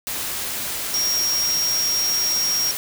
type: tone in noise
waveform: sine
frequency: 5600 Hz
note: F8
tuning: 4 cents sharp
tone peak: -19 dBFS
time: 0.94-2.71 s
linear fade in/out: 0 ms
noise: white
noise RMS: -27 dBFS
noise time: 0.07-2.77 s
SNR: +5 dB
effects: none